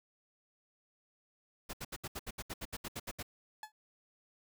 pink noise bursts, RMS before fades -41 dBFS, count 14, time 1.69-3.229 s, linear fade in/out 10 ms, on 44 ms, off 71 ms
30% pulse tone with exponential decay, 858 Hz, A5, 44 cents flat, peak -36 dBFS, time 3.63-3.72 s, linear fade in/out 2 ms, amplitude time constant 19 ms
effects none

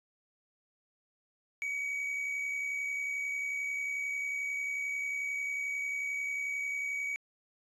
triangle tone with amplitude modulation, 2264 Hz, C#7, 36 cents sharp, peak -29 dBFS, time 1.62-7.16 s, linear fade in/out 0 ms, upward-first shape sine, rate 71.2 Hz, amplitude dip 40%, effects resampled to 24000 Hz

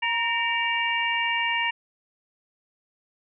sine tone cluster, 942 / 1834 / 2307 / 2799 Hz, A#5 / A#6 / D7 / F7, +18 / -29 / -31 / +3 cents, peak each -28 dBFS, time 0.02-1.71 s, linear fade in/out 10 ms, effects none

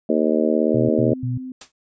harmonic tone, 77.78 Hz, D#2, in tune, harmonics 3 / 4 / 5 / 6 / 7 / 8, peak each -21 / -22 / -23 / -24 / -24 / -25 dBFS, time 0.09-1.14 s, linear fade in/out 5 ms
sine tone bursts, 122.8 Hz, B2, 9 cents flat, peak -21 dBFS, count 3, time 0.74-1.378 s, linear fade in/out 5 ms, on 150 ms, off 94 ms
sine tone with vibrato, 255.3 Hz, C4, 42 cents flat, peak -29 dBFS, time 0.81-1.52 s, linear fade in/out 2 ms, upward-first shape square, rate 3.6 Hz, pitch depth 14 cents each way
white noise with exponential decay, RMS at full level -31 dBFS, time 1.61-1.72 s, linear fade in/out 5 ms, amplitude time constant 23 ms
effects resampled to 16000 Hz

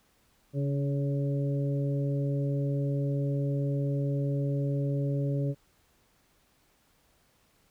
harmonic tone with a mistuned harmonic, 140 Hz, C#3, 18 cents sharp, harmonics 1 / 2 / 3 / 4, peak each -27 / -35 / -38 / -38 dBFS, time 0.53-5.55 s, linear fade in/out 50 ms, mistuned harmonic 2, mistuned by +28 cents, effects pink hiss -67 dBFS RMS until 7.7 s

